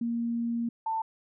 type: tone pair in turn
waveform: sine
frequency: 233.9 / 890.5 Hz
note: A#3 / A5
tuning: +6 / +21 cents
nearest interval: octave + major seventh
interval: 2315 cents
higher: second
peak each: -27 dBFS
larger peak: neither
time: 0.01-0.69 / 0.86-1.02 s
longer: first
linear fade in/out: 5 ms
effects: none